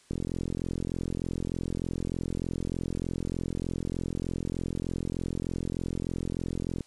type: click train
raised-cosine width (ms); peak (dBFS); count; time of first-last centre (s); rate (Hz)
3; -19; 291; 0.11-6.807; 43.3
effects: white hiss -60 dBFS RMS until 6.86 s + resampled to 22050 Hz

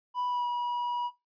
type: tone with pitch glide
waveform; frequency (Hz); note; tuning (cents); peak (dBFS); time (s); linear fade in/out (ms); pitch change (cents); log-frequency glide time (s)
triangle; 987.8 to 968.6; B5 to B5; 0 to -34; -27; 0.14-1.11; 50; -34; 0.27-0.46
effects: noise-tail reverb RT60 0.2 s tail -17 dB re dry + resampled to 11025 Hz

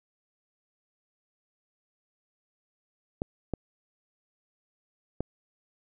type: clicks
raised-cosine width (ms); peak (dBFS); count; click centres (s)
2; -16; 3; 3.219 / 3.537 / 5.206
effects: none

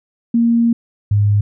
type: tone pair in turn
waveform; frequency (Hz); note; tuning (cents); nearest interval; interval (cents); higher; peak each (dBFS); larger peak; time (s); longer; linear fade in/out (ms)
sine; 233.1 / 103; A#3 / G#2; 0 / -14; octave + major second; 1414; first; -10; neither; 0.34-0.73 / 1.11-1.41; first; 5
effects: none

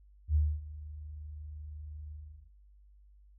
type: tone with ADSR envelope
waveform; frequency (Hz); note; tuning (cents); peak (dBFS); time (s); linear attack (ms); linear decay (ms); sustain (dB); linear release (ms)
sine; 75.6; D#2; -49; -22; 0.28-2.51; 72; 250; -19; 400
effects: added 50 Hz sine -56 dBFS peak until 3.38 s

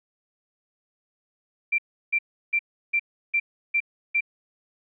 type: tone bursts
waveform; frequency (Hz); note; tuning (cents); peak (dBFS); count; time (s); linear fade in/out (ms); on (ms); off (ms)
sine; 2357; D7; +6; -19; 7; 1.72-4.208; 10; 64; 340
effects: none

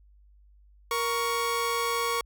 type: tone pair together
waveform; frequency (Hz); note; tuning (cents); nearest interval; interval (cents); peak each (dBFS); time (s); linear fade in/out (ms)
sawtooth; 468.8 / 1115; A#4 / C#6; +10 / +10; octave + minor third; 1500; -26 / -24; 0.91-2.21; 2
effects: added 50 Hz sine -54 dBFS peak until 2.25 s

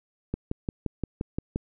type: click train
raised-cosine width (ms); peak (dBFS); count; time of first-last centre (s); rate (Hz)
3; -15; 8; 0.34-1.56; 5.74
effects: none

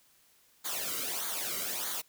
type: noise with flanger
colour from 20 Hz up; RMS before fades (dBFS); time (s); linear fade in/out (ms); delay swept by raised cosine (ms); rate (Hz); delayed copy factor
white; -35; 0.64-2.02; 20; 0.37 to 1.18; 1.6; -0.75
effects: white hiss -65 dBFS RMS until 2.08 s

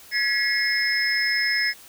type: tone cluster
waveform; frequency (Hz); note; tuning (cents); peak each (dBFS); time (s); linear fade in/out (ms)
sine; 1681 / 1940 / 2155 / 5180; G#6 / B6 / C#7 / E8; +20 / -31 / -49 / -31; -25; 0.11-1.74; 50
effects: tanh soft clip ceiling -11 dBFS + white hiss -47 dBFS RMS until 1.88 s

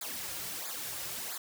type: noise with flanger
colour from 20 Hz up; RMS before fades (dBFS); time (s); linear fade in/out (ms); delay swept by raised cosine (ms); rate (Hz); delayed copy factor
white; -39; 0.01-1.38; 5; 0.34 to 4.74; 1.5; -0.85
effects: none

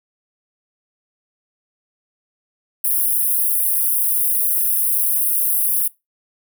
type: high-pass noise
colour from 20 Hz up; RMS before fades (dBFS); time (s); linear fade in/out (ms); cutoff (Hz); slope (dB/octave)
white; -18; 2.84-5.88; 5; 9400; 96
effects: noise-tail reverb RT60 0.2 s tail -21 dB re dry

